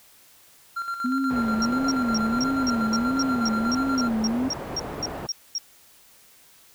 triangle tone with tremolo, 1378 Hz, F6, 24 cents flat, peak -24 dBFS, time 0.76-4.09 s, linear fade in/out 10 ms, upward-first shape square, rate 8.3 Hz, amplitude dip 55%
sine tone with vibrato, 243.1 Hz, B3, 27 cents flat, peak -22 dBFS, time 1.04-4.49 s, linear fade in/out 10 ms, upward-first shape sine, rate 1.5 Hz, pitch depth 180 cents each way
white low-pass noise, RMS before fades -34 dBFS, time 1.3-5.27 s, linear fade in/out 10 ms, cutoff 760 Hz, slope 12 dB/octave
sine tone bursts, 5588 Hz, F8, in tune, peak -24 dBFS, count 16, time 1.62-5.582 s, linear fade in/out 2 ms, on 32 ms, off 230 ms
effects white hiss -54 dBFS RMS until 6.74 s

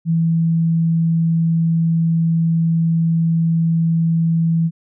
sine tone, 164.81 Hz, E3, in tune, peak -13 dBFS, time 0.05-4.71 s, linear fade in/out 50 ms, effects none

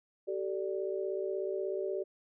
sine chord, G suspended second, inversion none, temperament equal with one note detuned, 383.5 / 440 / 587.3 Hz, G4 / A4 / D5, -38 / 0 / 0 cents, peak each -34 / -39 / -38 dBFS, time 0.27-2.04 s, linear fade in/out 20 ms, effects none

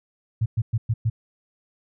sine tone bursts, 112.7 Hz, A2, 42 cents sharp, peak -18 dBFS, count 5, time 0.41-1.1 s, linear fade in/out 10 ms, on 50 ms, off 110 ms, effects none

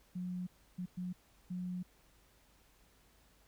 sine tone bursts at uneven times, 180.5 Hz, F#3, 43 cents flat, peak -37 dBFS, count 4, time 0.15-0.47 / 0.78-0.86 / 0.97-1.13 / 1.5-1.83 s, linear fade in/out 10 ms, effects added 50 Hz sine -70 dBFS peak until 3.47 s + pink hiss -68 dBFS RMS until 3.47 s

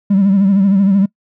triangle tone with vibrato, 196 Hz, G3, in tune, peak -5 dBFS, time 0.1-1.06 s, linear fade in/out 10 ms, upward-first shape triangle, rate 13 Hz, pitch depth 86 cents each way, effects noise-tail reverb RT60 0.1 s tail -25 dB re dry + tanh soft clip ceiling -4 dBFS

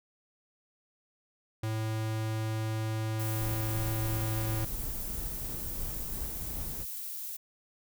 square tone, 110 Hz, A2, in tune, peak -31 dBFS, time 1.63-4.65 s, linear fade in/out 5 ms
violet noise, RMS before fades -39 dBFS, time 3.19-7.37 s, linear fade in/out 10 ms
brown noise with tremolo, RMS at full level -38 dBFS, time 3.38-6.86 s, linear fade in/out 50 ms, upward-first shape sine, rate 2.9 Hz, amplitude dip 25%
effects none

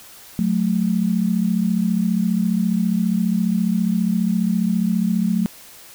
sine tone pair together, 183.65 / 218.4 Hz, F#3 / A3, -13 / -13 cents, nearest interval minor third, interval 300 cents, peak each -19 dBFS, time 0.39-5.46 s, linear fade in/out 0 ms, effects white hiss -43 dBFS RMS until 5.94 s

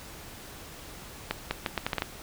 accelerating click train, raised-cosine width 0.3 ms, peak -11 dBFS, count 8, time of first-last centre 1.31-2.021 s, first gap 200 ms, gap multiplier 0.76, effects pink hiss -45 dBFS RMS until 2.22 s

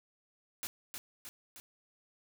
white noise with echo, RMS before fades -39 dBFS, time 0.63-0.67 s, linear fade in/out 0 ms, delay 310 ms, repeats 3, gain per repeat -4 dB, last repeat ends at 1.6 s, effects none

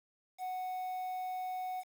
triangle tone with quantisation, 740 Hz, F#5, in tune, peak -34 dBFS, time 0.38-1.84 s, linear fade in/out 50 ms, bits 9, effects none

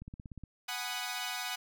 click train, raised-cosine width 5 ms, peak -32 dBFS, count 8, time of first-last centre 0.02-0.437 s, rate 16.8 Hz
10% pulse chord, G# minor seventh, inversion third, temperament equal with one note detuned, 740 / 830.6 / 987.8 / 1238.8 Hz, F#5 / G#5 / B5 / D#6, 0 / 0 / 0 / -8 cents, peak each -30 / -35 / -34 / -34 dBFS, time 0.68-1.56 s, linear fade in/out 10 ms
effects none

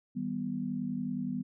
sine chord, Eb augmented, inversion none, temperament equal with one note detuned, 158.74 / 196 / 246.9 Hz, Eb3 / G3 / B3, +35 / 0 / 0 cents, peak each -40 / -36 / -34 dBFS, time 0.15-1.43 s, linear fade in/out 20 ms, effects none

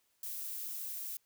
violet noise, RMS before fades -41 dBFS, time 0.23-1.17 s, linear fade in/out 2 ms, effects white hiss -75 dBFS RMS until 1.25 s

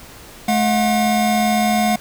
square tone pair together, 214.5 / 721.5 Hz, A3 / F#5, -44 / -44 cents, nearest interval octave + major sixth, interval 2100 cents, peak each -18 dBFS, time 0.48-1.96 s, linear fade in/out 5 ms, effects pink hiss -40 dBFS RMS until 2 s

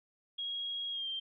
sine tone with pitch glide, 3291 to 3161 Hz, G#7 to G7, -16 to +14 cents, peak -35 dBFS, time 0.38-1.2 s, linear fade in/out 10 ms, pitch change -70 cents, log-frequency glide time 0.91-1.08 s, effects none

